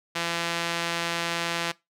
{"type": "tone with band-pass filter", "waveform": "sawtooth", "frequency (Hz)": 169.4, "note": "E3", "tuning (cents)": 48, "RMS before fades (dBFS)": -29, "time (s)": [0.15, 1.72], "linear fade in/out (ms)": 10, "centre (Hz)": 3000, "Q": 0.68, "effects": ["noise-tail reverb RT60 0.2 s tail -21 dB re dry"]}